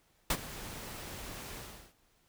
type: noise with ADSR envelope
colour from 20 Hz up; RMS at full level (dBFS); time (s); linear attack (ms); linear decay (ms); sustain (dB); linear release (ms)
pink; -27; 0.3-1.94; 4; 58; -17; 400
effects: pink hiss -70 dBFS RMS until 2.28 s